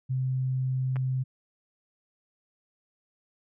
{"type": "tone", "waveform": "sine", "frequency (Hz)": 130, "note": "C3", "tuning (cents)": -11, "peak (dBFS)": -25, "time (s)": [0.09, 1.24], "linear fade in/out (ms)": 20}
{"type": "clicks", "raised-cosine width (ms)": 0.5, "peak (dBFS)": -26, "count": 2, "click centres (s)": [0.959, 0.966]}
{"effects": []}